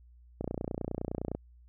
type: click train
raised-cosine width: 2 ms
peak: -20 dBFS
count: 29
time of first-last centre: 0.41-1.35 s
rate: 29.8 Hz
effects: added 60 Hz sine -54 dBFS peak until 1.68 s